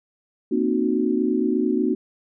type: chord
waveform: sine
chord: C half-diminished seventh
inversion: third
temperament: equal with one note detuned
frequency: 233.1 / 261.6 / 306.7 / 370 Hz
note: Bb3 / C4 / Eb4 / Gb4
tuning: 0 / 0 / -25 / 0 cents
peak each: -24 dBFS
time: 0.51-1.95 s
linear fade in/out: 10 ms
effects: none